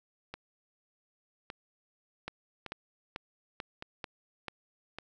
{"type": "two click trains", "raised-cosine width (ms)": 0.3, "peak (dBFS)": [-24, -21], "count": [5, 6], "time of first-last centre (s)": [[0.34, 4.986], [2.28, 4.483]], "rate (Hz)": [0.861, 2.27], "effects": []}